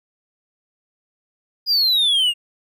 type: exponential sweep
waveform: triangle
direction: down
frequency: 4944 to 2782 Hz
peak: -13 dBFS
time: 1.66-2.34 s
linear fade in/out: 50 ms
effects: none